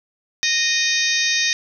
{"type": "harmonic tone with a mistuned harmonic", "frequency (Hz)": 618, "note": "D#5", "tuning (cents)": -12, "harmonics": [3, 4, 5, 6, 7, 8, 9, 10], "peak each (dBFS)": [-23, -24, -32, -23, -32, -27, -24, -25], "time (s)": [0.43, 1.53], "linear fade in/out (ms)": 0, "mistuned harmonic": 8, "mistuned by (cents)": -31, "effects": []}